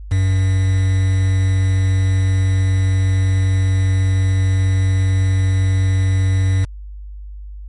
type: tone with quantisation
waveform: triangle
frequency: 95.1 Hz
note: F#2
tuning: 48 cents sharp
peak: -10 dBFS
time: 0.11-6.65 s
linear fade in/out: 10 ms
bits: 5
effects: added 50 Hz sine -29 dBFS peak until 7.68 s + MP3 48 kbps